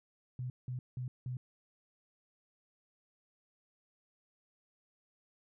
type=tone bursts; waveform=sine; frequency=125.8 Hz; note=B2; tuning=32 cents sharp; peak=-36 dBFS; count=4; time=0.39-1.37 s; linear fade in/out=2 ms; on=110 ms; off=180 ms; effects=none